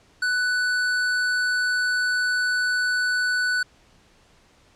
square tone, 1489 Hz, F#6, 11 cents sharp, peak -21 dBFS, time 0.22-3.63 s, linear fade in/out 5 ms, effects pink hiss -57 dBFS RMS until 4.75 s + low-pass 7000 Hz 12 dB/octave

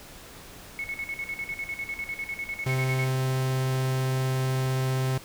sine tone with tremolo, 2200 Hz, C#7, 14 cents flat, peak -29 dBFS, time 0.79-3.08 s, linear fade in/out 0 ms, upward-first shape square, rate 10 Hz, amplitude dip 75%
45% pulse tone, 130.81 Hz, C3, in tune, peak -24 dBFS, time 2.66-5.18 s, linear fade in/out 5 ms
effects pink hiss -46 dBFS RMS until 5.24 s

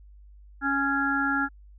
harmonic tone, 277.2 Hz, C#4, in tune, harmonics 1 / 3 / 5 / 6, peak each -28 / -32 / -26 / -29 dBFS, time 0.61-1.49 s, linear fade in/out 50 ms, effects added 50 Hz sine -47 dBFS peak until 1.78 s

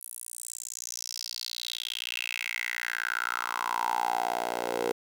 10% pulse tone with high-pass filter sweep, 59.2 Hz, A#1, 27 cents sharp, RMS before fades -33 dBFS, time 0.01-4.92 s, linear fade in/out 5 ms, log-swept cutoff 11000 to 470 Hz, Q 6.1, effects 9-bit

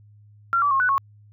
sine tone with pitch steps, 1373 / 1153 / 1080 / 1487 / 1098 Hz, F6 / D6 / C#6 / F#6 / C#6, -30 / -32 / -45 / +8 / -17 cents, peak -17 dBFS, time 0.53-0.98 s, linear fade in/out 0 ms, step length 90 ms, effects added 104 Hz sine -48 dBFS peak until 1.32 s

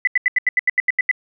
sine tone bursts, 2000 Hz, B6, 21 cents sharp, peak -12 dBFS, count 11, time 0.05-1.113 s, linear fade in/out 2 ms, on 23 ms, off 81 ms, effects none

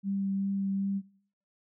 sine tone with vibrato, 196.1 Hz, G3, 1 cent sharp, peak -28 dBFS, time 0.03-1.02 s, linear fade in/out 50 ms, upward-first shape triangle, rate 2.6 Hz, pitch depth 12 cents each way, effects noise-tail reverb RT60 0.6 s tail -21 dB re dry

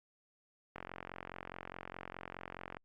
click train, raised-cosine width 0.5 ms, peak -28 dBFS, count 91, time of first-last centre 0.76-2.769 s, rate 44.8 Hz, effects Opus 48 kbps

